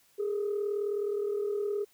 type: tone pair together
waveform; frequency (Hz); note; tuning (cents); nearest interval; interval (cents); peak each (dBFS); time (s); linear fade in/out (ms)
sine; 407.8 / 447; G#4 / A4; -32 / +27; major second; 159; -28 / -35; 0.18-1.85; 20
effects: tanh soft clip ceiling -24 dBFS + white hiss -65 dBFS RMS until 1.93 s